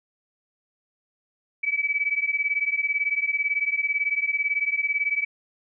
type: beating tone pair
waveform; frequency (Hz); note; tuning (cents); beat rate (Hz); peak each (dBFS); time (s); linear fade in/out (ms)
sine; 2282 / 2300; C#7 / D7; +50 / -37; 18; -25; 1.63-5.25; 10
effects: none